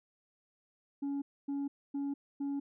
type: tone bursts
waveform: sine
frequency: 280.8 Hz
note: C#4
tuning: 22 cents sharp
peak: -30 dBFS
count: 4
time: 1.02-2.6 s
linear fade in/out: 10 ms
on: 200 ms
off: 260 ms
effects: tanh soft clip ceiling -32 dBFS